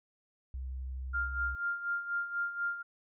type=tone with vibrato; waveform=sine; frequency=64.8 Hz; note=C2; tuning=16 cents flat; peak=-36 dBFS; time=0.54-1.55 s; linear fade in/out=0 ms; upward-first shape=sine; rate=12 Hz; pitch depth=9 cents each way
type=tone with tremolo; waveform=sine; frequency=1399 Hz; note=F6; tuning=3 cents sharp; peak=-29 dBFS; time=1.13-2.83 s; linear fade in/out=20 ms; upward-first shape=sine; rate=4.1 Hz; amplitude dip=70%
effects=none